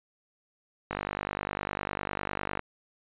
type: click train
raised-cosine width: 0.5 ms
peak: -15 dBFS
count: 85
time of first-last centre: 0.91-2.593 s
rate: 49.9 Hz
effects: resampled to 8000 Hz